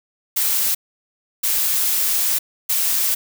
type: noise bursts at uneven times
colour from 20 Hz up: blue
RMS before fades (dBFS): -19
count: 3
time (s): 0.36-0.75 / 1.43-2.39 / 2.69-3.15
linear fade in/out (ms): 10
effects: none